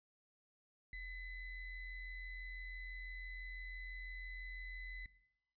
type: ring-modulated tone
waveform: triangle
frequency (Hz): 987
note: B5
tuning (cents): -1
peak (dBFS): -40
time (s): 0.93-5.06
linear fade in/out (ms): 2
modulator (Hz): 1030
effects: noise-tail reverb RT60 0.8 s tail -17 dB re dry + resampled to 11025 Hz